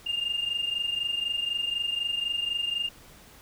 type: tone pair together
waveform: sine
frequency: 2794 / 2818 Hz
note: F7 / F7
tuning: 0 / +15 cents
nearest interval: unison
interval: 15 cents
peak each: -30 / -27 dBFS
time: 0.06-2.89 s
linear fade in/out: 10 ms
effects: tanh soft clip ceiling -22 dBFS + pink hiss -52 dBFS RMS until 3.41 s